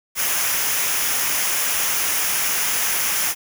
white noise with comb filter, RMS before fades -21 dBFS, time 0.15-3.35 s, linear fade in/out 50 ms, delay 0.24 ms, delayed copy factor -0.55, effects none

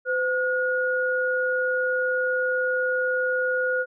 sine tone pair together, 509.8 / 1442 Hz, C5 / F#6, -45 / -45 cents, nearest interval octave + tritone, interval 1800 cents, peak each -24 dBFS, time 0.05-3.86 s, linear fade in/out 50 ms, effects none

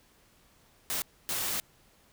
white noise bursts at uneven times, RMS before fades -32 dBFS, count 2, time 0.9-1.02 / 1.29-1.6 s, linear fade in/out 0 ms, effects pink hiss -63 dBFS RMS until 2.12 s

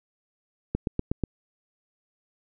click train, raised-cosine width 3 ms, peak -12 dBFS, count 5, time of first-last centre 0.75-1.237 s, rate 8.21 Hz, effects none

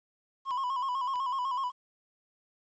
triangle tone with vibrato, 1034 Hz, C6, 21 cents flat, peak -27 dBFS, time 0.45-1.72 s, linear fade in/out 50 ms, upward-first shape square, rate 8 Hz, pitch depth 74 cents each way
clicks, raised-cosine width 0.2 ms, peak -31 dBFS, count 2, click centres 0.508 / 1.157 s
effects resampled to 16000 Hz + 11-bit

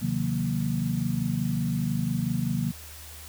sine chord, C half-diminished seventh, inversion none, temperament equal with one note detuned, 130.81 / 155.56 / 181.19 / 233.1 Hz, C3 / Eb3 / Gb3 / Bb3, 0 / 0 / -36 / 0 cents, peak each -30 dBFS, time 0.01-2.72 s, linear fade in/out 20 ms, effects added 76 Hz sine -45 dBFS peak until 3.28 s + white hiss -45 dBFS RMS until 3.28 s

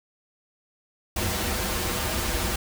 pink noise with comb filter, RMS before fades -27 dBFS, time 1.16-2.56 s, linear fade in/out 5 ms, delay 7.1 ms, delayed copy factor -0.8, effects none

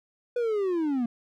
triangle linear sweep, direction down, 493.9 to 228.4 Hz, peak -22 dBFS, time 0.36-1.06 s, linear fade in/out 5 ms, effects none

